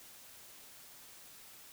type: silence
effects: white hiss -55 dBFS RMS until 1.72 s